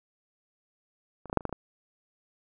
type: clicks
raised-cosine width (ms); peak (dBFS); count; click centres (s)
1; -28 / -26 / -16 / -7 / -30 / -14 / -29 / -18; 8; 1.257 / 1.298 / 1.329 / 1.373 / 1.408 / 1.453 / 1.494 / 1.527
effects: none